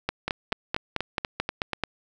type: two click trains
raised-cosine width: 0.3 ms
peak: -11 / -9 dBFS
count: 7 / 9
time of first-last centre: 0.28-1.733 / 0.09-1.837 s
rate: 4.13 / 4.58 Hz
effects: none